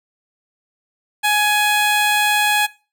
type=tone; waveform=15% pulse; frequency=837 Hz; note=G#5; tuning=13 cents sharp; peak=-8 dBFS; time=1.23-2.67 s; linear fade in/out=20 ms; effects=noise-tail reverb RT60 0.3 s tail -19 dB re dry